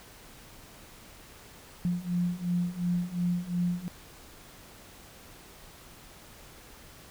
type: beating tone pair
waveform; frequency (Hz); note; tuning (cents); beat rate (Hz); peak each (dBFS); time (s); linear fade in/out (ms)
sine; 174.61 / 177.41; F3 / F3; 0 / +28; 2.8; -31 / -29; 1.85-3.88; 0
effects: pink hiss -51 dBFS RMS until 7.1 s